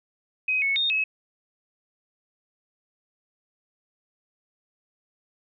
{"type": "tone with pitch steps", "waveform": "sine", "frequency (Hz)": [2523, 2205, 3679, 2572], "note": ["D#7", "C#7", "A#7", "E7"], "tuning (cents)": [23, -10, -24, -43], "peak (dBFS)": -21, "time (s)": [0.48, 1.04], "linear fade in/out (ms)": 5, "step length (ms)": 140, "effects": []}